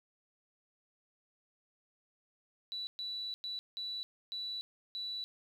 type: tone bursts at uneven times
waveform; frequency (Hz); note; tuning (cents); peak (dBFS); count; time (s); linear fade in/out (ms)
sine; 3951; B7; 0; -37; 6; 2.72-2.87 / 2.99-3.34 / 3.44-3.59 / 3.77-4.03 / 4.32-4.61 / 4.95-5.24; 0
effects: 11-bit